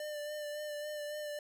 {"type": "tone with vibrato", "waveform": "square", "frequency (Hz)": 596, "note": "D5", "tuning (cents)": 25, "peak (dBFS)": -39, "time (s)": [0, 1.39], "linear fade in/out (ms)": 2, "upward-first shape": "sine", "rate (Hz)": 3.6, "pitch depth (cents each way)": 23, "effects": []}